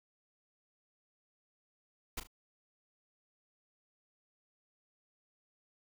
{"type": "noise with echo", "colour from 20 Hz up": "pink", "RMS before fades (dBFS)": -38, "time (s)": [2.17, 2.2], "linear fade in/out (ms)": 5, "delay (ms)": 36, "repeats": 2, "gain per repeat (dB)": -10, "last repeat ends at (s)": 2.272, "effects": []}